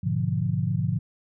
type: chord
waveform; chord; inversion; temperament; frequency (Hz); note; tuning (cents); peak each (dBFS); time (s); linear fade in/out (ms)
sine; G# diminished seventh; none; equal; 103.83 / 123.47 / 146.83 / 174.61; G#2 / B2 / D3 / F3; 0 / 0 / 0 / 0; -28; 0.03-0.99; 10
effects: none